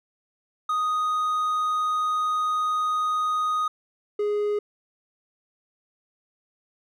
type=tone pair in turn; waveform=triangle; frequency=1244.5 / 415.3 Hz; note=D#6 / G#4; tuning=0 / 0 cents; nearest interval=octave + perfect fifth; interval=1900 cents; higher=first; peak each=-20 dBFS; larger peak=neither; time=0.69-3.68 / 4.19-4.59 s; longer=first; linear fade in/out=5 ms; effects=none